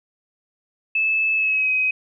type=tone with pitch glide; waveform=sine; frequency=2614 to 2526 Hz; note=E7 to D#7; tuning=-15 to +26 cents; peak=-17 dBFS; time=0.95-1.91 s; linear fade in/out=5 ms; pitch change=-59 cents; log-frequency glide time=1.34-1.71 s; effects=none